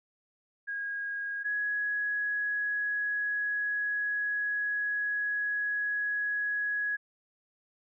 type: tone pair in turn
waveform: sine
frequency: 1639 / 1672.5 Hz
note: G#6 / G#6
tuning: -23 / +12 cents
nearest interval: unison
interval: 35 cents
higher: second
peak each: -32 / -28 dBFS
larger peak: second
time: 0.67-1.44 / 1.44-6.97 s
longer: second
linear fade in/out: 20 ms
effects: none